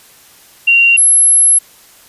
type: tone pair in turn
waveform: sine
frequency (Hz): 2760 / 11040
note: F7 / F9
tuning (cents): -21 / -21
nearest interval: 2 octaves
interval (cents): 2400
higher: second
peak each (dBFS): -5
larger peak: neither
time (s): 0.67-0.97 / 0.97-1.59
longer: second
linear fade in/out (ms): 10
effects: white hiss -43 dBFS RMS until 2.08 s + resampled to 32000 Hz